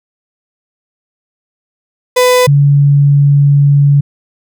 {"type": "tone pair in turn", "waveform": ["35% pulse", "sine"], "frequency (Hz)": [500, 142.39], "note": ["B4", "C#3"], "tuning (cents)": [21, 47], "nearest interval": "octave + minor seventh", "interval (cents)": 2174, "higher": "first", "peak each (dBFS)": -4, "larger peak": "neither", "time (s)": [[2.16, 2.47], [2.47, 4.01]], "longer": "second", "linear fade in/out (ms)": 10, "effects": []}